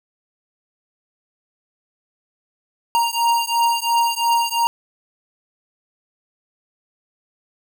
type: beating tone pair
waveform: square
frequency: 932.3 / 935.2 Hz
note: A#5 / A#5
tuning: 0 / +5 cents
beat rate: 2.9 Hz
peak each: -20 dBFS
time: 2.95-4.67 s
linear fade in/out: 0 ms
effects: none